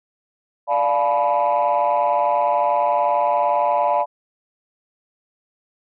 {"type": "chord", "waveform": "sine", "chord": "B half-diminished seventh", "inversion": "first", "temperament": "equal with one note detuned", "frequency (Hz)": [587.3, 698.5, 858.9, 987.8], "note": ["D5", "F5", "A5", "B5"], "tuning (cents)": [0, 0, -42, 0], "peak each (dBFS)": -20, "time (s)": [0.67, 4.06], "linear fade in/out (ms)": 50, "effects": ["tanh soft clip ceiling -10 dBFS"]}